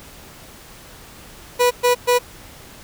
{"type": "tone bursts", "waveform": "30% pulse", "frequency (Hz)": 490, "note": "B4", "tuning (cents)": -14, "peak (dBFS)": -10, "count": 3, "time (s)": [1.59, 2.19], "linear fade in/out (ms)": 20, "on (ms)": 120, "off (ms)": 120, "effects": ["pink hiss -42 dBFS RMS until 2.83 s"]}